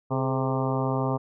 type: harmonic tone with a mistuned harmonic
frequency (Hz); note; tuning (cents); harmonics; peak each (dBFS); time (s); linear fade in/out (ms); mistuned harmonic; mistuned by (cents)
131.5; C3; +9; 1 / 2 / 3 / 4 / 5 / 6 / 7 / 8 / 9; -27 / -30 / -32 / -33 / -34 / -35 / -35 / -36 / -37; 0.1-1.18; 20; 3; +69
effects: none